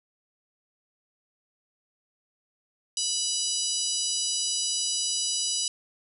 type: harmonic tone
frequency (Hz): 983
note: B5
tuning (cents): -8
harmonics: 3 / 4 / 5 / 6 / 7 / 8 / 9 / 10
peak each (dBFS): -34 / -35 / -31 / -32 / -38 / -33 / -39 / -37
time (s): 2.97-5.68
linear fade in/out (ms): 2
effects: none